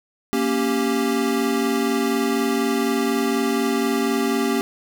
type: chord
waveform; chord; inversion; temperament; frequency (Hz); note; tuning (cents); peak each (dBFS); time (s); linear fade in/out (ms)
square; G diminished; first; equal; 233.1 / 277.2 / 392; Bb3 / Db4 / G4; 0 / 0 / 0; -24; 0.33-4.61; 0
effects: none